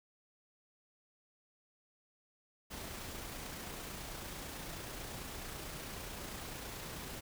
pink noise with amplitude modulation, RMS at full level -44 dBFS, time 2.7-7.21 s, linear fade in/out 20 ms, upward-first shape sine, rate 29.1 Hz, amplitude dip 25%, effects none

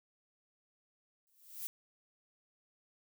violet noise with exponential growth, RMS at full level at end -38 dBFS, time 1.27-1.67 s, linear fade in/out 0 ms, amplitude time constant 86 ms, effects none

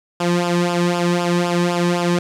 sawtooth tone with flanger, 174.61 Hz, F3, in tune, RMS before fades -18 dBFS, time 0.2-2.19 s, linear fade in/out 5 ms, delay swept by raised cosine 0.48 to 1.48 ms, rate 3.9 Hz, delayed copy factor -0.75, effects low-pass 8000 Hz 12 dB/octave + 8-bit

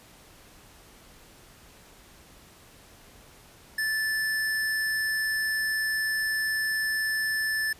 square tone, 1752 Hz, A6, 8 cents flat, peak -26 dBFS, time 3.78-7.73 s, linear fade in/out 5 ms, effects pink hiss -53 dBFS RMS until 7.79 s + resampled to 32000 Hz

